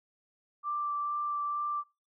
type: tone with vibrato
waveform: sine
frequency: 1174.7 Hz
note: D6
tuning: in tune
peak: -30 dBFS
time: 0.63-1.84 s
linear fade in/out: 50 ms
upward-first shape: sine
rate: 2.2 Hz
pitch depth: 9 cents each way
effects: noise-tail reverb RT60 0.3 s tail -23 dB re dry

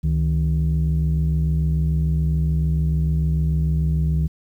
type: tone pair together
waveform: sine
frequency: 70.26 / 157.1 Hz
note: C#2 / D#3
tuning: +24 / +17 cents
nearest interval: octave + major second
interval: 1393 cents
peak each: -18 dBFS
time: 0.03-4.28 s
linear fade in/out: 20 ms
effects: tanh soft clip ceiling -13 dBFS + 9-bit

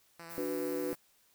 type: tone with vibrato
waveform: 5% pulse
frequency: 167.5 Hz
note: E3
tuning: 28 cents sharp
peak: -35 dBFS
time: 0.19-0.95 s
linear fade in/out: 5 ms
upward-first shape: sine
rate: 10 Hz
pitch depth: 19 cents each way
type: noise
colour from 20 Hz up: violet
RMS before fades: -47 dBFS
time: 0.29-0.96 s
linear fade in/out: 20 ms
type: chord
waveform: sine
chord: B minor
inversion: first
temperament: equal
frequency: 293.7 / 370 / 493.9 Hz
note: D4 / F#4 / B4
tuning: 0 / 0 / 0 cents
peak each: -37 dBFS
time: 0.38-0.93 s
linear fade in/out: 0 ms
effects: white hiss -68 dBFS RMS until 1.34 s

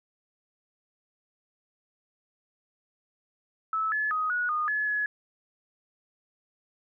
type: tone with pitch steps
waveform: sine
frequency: 1304 / 1717 / 1254 / 1459 / 1227 / 1708 / 1694 Hz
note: E6 / A6 / D#6 / F#6 / D#6 / G#6 / G#6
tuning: -19 / -43 / +13 / -25 / -25 / +48 / +34 cents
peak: -25 dBFS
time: 3.73-5.06 s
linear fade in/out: 2 ms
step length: 190 ms
effects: none

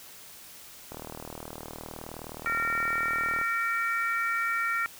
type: click train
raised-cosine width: 1 ms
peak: -25 dBFS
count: 99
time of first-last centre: 0.92-3.414 s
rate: 39.3 Hz
type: harmonic tone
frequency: 460 Hz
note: A#4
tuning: 23 cents flat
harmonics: 3 / 4 / 5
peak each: -28 / -31 / -33 dBFS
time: 2.46-4.86 s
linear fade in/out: 0 ms
effects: white hiss -48 dBFS RMS until 4.99 s

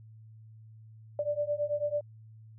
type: beating tone pair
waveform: sine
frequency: 583 / 592.1 Hz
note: D5 / D5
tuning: -13 / +14 cents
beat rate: 9.1 Hz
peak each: -32 / -31 dBFS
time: 1.19-2.01 s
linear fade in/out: 2 ms
effects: added 110 Hz sine -49 dBFS peak until 2.58 s

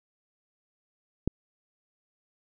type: click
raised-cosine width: 3 ms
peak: -12 dBFS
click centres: 1.276 s
effects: none

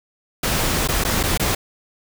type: noise with dropouts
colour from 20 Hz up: pink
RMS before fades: -20 dBFS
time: 0.43-1.55 s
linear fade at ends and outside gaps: 5 ms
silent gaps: 0.876-0.886 / 1.039-1.048 / 1.23-1.235 / 1.376-1.396 s
effects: none

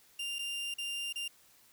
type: tone with dropouts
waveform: 40% pulse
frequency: 2794 Hz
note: F7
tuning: in tune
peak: -34 dBFS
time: 0.19-1.28 s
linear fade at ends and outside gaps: 5 ms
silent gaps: 0.386-0.39 / 0.741-0.783 / 1.127-1.157 s
effects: white hiss -63 dBFS RMS until 1.72 s

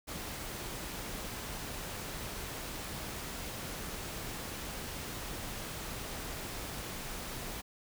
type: noise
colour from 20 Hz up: pink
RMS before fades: -41 dBFS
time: 0.07-7.62 s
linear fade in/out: 20 ms
effects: none

